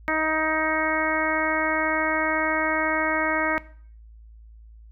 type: harmonic tone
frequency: 314 Hz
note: D#4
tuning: 16 cents sharp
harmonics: 1 / 2 / 3 / 4 / 5 / 6 / 7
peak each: -29 / -29 / -29 / -29 / -29 / -29 / -29 dBFS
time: 0.08-3.58 s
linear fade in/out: 0 ms
effects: noise-tail reverb RT60 0.5 s tail -18 dB re dry + added 55 Hz sine -44 dBFS peak until 4.91 s